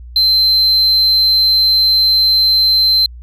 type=tone; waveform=sine; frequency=4100 Hz; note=C8; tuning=36 cents flat; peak=-6 dBFS; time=0.16-3.06 s; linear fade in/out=2 ms; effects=tanh soft clip ceiling -7 dBFS + added 60 Hz sine -30 dBFS peak until 3.22 s